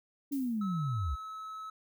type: linear sweep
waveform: sine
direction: down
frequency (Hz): 288.1 to 58.6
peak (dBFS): -30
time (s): 0.31-1.16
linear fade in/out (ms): 20
type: noise with exponential decay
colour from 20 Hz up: violet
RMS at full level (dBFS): -45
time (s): 0.32-0.83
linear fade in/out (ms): 2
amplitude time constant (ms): 110
type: tone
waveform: triangle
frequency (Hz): 1294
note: E6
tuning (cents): -32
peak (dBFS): -38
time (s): 0.61-1.7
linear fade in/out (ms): 5
effects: none